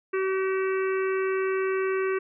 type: harmonic tone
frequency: 381.3 Hz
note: G4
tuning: 48 cents flat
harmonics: 1 / 3 / 4 / 5 / 6 / 7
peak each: -24 / -34 / -36 / -38 / -40 / -41 dBFS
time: 0.13-2.19 s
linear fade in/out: 10 ms
effects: none